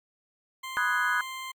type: tone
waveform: 20% pulse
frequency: 1047 Hz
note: C6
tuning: 1 cent sharp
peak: -30 dBFS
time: 0.63-1.52 s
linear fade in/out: 10 ms
type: chord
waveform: sine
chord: G# minor seventh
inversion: first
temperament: equal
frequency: 987.8 / 1244.5 / 1480 / 1661.2 Hz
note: B5 / D#6 / F#6 / G#6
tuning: 0 / 0 / 0 / 0 cents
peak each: -32 / -30 / -27 / -29 dBFS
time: 0.77-1.21 s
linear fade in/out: 0 ms
effects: MP3 96 kbps